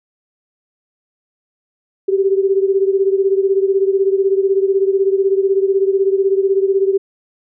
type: beating tone pair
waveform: sine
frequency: 385.7 / 401.7 Hz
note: G4 / G4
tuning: -28 / +42 cents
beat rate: 16 Hz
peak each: -13 / -17 dBFS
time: 2.08-6.98 s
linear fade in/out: 10 ms
effects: none